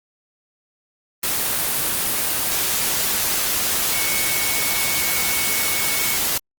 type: tone in noise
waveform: sine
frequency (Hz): 2217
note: C#7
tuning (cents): 0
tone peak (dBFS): -27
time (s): 3.92-6.17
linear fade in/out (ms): 5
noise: white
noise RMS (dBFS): -21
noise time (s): 1.23-6.38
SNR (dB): -9
effects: Opus 24 kbps